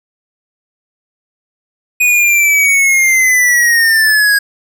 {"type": "linear sweep", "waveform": "square", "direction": "down", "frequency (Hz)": [2489, 1635], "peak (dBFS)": -8, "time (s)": [2, 4.39], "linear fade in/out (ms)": 10, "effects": []}